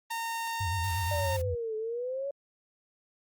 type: tone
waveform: sawtooth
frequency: 917 Hz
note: A#5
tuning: 29 cents flat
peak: -28 dBFS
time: 0.1-1.37 s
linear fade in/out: 10 ms
type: tone with vibrato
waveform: sine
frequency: 91.1 Hz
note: F#2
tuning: 26 cents flat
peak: -30 dBFS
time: 0.6-1.55 s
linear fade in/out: 10 ms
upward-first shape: sine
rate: 8.3 Hz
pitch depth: 170 cents each way
type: band-stop noise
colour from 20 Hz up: white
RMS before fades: -46 dBFS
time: 0.83-1.42 s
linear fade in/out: 10 ms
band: 140 to 640 Hz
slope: 24 dB/octave
type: exponential two-way sweep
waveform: sine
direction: down then up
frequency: 600 to 430.6 to 568 Hz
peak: -31 dBFS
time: 1.11-2.31 s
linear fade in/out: 5 ms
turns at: 1.76 s
effects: Opus 24 kbps